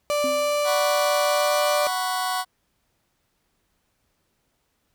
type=tone with pitch glide; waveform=35% pulse; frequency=587.3 to 591.4 Hz; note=D5 to D5; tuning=0 to +12 cents; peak=-19 dBFS; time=0.1-1.87 s; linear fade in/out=0 ms; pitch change=+12 cents; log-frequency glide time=1.23-1.53 s
type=tone with exponential decay; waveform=sine; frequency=261.6 Hz; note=C4; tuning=in tune; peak=-26 dBFS; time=0.24-0.66 s; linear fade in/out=1 ms; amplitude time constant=91 ms
type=chord; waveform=sawtooth; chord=F# suspended fourth; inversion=none; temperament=just; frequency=740 / 986.7 / 1110 Hz; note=F#5 / B5 / C#6; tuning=0 / -2 / +2 cents; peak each=-22 / -27 / -24 dBFS; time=0.64-2.45 s; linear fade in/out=50 ms
effects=pink hiss -71 dBFS RMS until 4.94 s